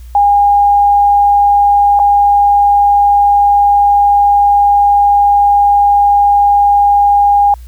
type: tone with dropouts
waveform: sine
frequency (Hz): 813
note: G#5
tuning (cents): -37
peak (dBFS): -5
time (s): 0.15-7.54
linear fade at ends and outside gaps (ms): 2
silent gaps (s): 1.992-1.998
effects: added 60 Hz sine -28 dBFS peak until 7.67 s + white hiss -48 dBFS RMS until 7.67 s